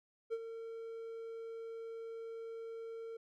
triangle tone with ADSR envelope, 454.9 Hz, A#4, 42 cents flat, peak -31 dBFS, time 0.3-3.17 s, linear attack 30 ms, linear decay 47 ms, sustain -10 dB, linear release 6 ms, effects none

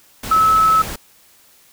sine tone in noise, 1299 Hz, E6, 26 cents flat, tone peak -10 dBFS, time 0.31-0.82 s, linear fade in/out 5 ms, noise pink, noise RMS -28 dBFS, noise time 0.23-0.96 s, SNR +15 dB, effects white hiss -51 dBFS RMS until 1.72 s

